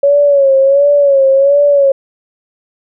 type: tone with vibrato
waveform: sine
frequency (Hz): 557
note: C#5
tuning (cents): +8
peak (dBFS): -5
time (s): 0.03-1.92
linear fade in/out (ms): 5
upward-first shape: sine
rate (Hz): 1.4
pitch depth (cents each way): 65
effects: none